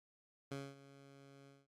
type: tone with ADSR envelope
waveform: 15% pulse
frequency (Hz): 138.59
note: C#3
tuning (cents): 0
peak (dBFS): -35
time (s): 0.51-1.67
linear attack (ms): 8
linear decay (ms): 230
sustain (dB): -17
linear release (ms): 200
effects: low-pass 9000 Hz 12 dB/octave + Opus 48 kbps